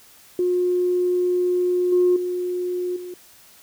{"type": "tone with level steps", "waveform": "sine", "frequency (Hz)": 359.1, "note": "F4", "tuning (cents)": 48, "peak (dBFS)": [-17, -13, -22, -31], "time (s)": [0.39, 3.14], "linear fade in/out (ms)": 2, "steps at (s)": [1.92, 2.16, 2.96], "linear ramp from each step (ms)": 5, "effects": ["tanh soft clip ceiling -9 dBFS", "white hiss -50 dBFS RMS until 3.62 s"]}